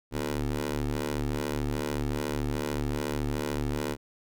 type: ring-modulated tone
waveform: 15% pulse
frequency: 73.7 Hz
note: D2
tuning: 7 cents sharp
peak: -19 dBFS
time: 0.11-3.97 s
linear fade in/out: 50 ms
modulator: 183 Hz
effects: none